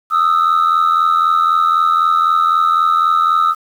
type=tone pair together; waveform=sine; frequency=1234.6 / 1318.5 Hz; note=D#6 / E6; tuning=-14 / 0 cents; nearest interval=minor second; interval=114 cents; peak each=-11 dBFS; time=0.1-3.55 s; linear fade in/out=50 ms; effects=tanh soft clip ceiling -7 dBFS + 7-bit